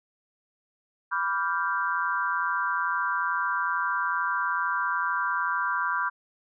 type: chord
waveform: sine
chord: G dominant seventh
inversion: first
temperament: equal with one note detuned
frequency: 987.8 / 1161.2 / 1396.9 / 1568 Hz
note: B5 / D6 / F6 / G6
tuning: 0 / -20 / 0 / 0 cents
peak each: -30 dBFS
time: 1.11-6.1 s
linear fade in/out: 20 ms
effects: none